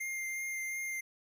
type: tone with vibrato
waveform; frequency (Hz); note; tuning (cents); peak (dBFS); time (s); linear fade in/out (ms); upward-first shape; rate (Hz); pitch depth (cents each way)
square; 2108; C7; +12; -36; 0-1.01; 10; triangle; 2.8; 13
effects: 12-bit